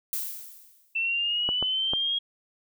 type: noise with exponential decay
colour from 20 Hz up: violet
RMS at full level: -28 dBFS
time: 0.13-0.96 s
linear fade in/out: 0 ms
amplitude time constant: 180 ms
type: linear sweep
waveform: sine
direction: up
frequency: 2669 to 3292 Hz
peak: -24 dBFS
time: 0.95-2.19 s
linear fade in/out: 10 ms
type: clicks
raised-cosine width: 1 ms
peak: -17 dBFS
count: 3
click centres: 1.49 / 1.626 / 1.935 s
effects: none